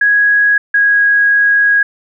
sine tone pair in turn, 1661.2 / 1650.7 Hz, G#6 / G#6, 0 / -11 cents, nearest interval unison, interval 11 cents, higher first, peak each -7 dBFS, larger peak neither, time 0.01-0.58 / 0.74-1.83 s, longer second, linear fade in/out 5 ms, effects none

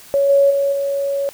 sine tone with level steps, 558 Hz, C#5, 11 cents sharp, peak -12 / -9 / -14 / -17 dBFS, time 0.14-1.29 s, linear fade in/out 0 ms, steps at 0.29 / 0.5 / 0.72 s, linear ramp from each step 10 ms, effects white hiss -42 dBFS RMS until 1.33 s

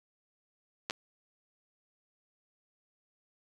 clicks, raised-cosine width 0.2 ms, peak -17 dBFS, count 2, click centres 0.899 / 0.908 s, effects high-pass 150 Hz 12 dB/octave + 8-bit

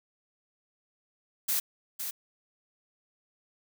blue noise with echo, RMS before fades -28 dBFS, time 1.48-1.6 s, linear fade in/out 10 ms, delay 510 ms, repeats 1, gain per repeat -7 dB, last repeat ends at 2.11 s, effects none

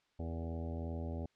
harmonic tone with a mistuned harmonic, 82.6 Hz, E2, 4 cents sharp, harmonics 1 / 2 / 3 / 4 / 5 / 6 / 7 / 8 / 9 / 10, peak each -39 / -47 / -45 / -51 / -51 / -54 / -50 / -58 / -55 / -60 dBFS, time 0.19-1.26 s, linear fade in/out 5 ms, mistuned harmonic 6, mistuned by -35 cents, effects white hiss -75 dBFS RMS until 1.35 s + low-pass 4000 Hz 12 dB/octave

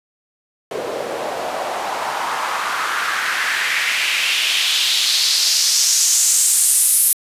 white noise with band-pass filter sweep, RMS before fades -18 dBFS, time 0.71-7.13 s, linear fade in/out 2 ms, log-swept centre 440 to 11000 Hz, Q 2.6, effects resampled to 32000 Hz

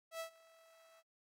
sawtooth tone with ADSR envelope, 655 Hz, E5, 11 cents flat, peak -36 dBFS, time 0.11-1.03 s, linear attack 90 ms, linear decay 99 ms, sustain -23 dB, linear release 38 ms, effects AAC 48 kbps

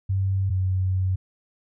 sine tone pair in turn, 96.3 / 93.56 Hz, G2 / F#2, -30 / +20 cents, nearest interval unison, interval 50 cents, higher first, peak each -20 dBFS, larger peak neither, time 0.09-0.5 / 0.5-1.16 s, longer second, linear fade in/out 10 ms, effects none

